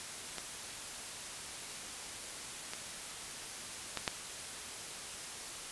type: clicks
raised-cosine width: 0.2 ms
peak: -21 / -22 / -17 / -13 dBFS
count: 4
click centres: 0.383 / 2.735 / 3.973 / 4.078 s
effects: white hiss -44 dBFS RMS until 5.71 s + resampled to 24000 Hz